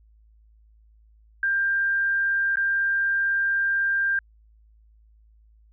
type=tone with dropouts; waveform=sine; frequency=1591 Hz; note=G6; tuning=25 cents sharp; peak=-20 dBFS; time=1.43-4.19 s; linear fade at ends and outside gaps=2 ms; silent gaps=2.558-2.57 s; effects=added 54 Hz sine -53 dBFS peak until 5.72 s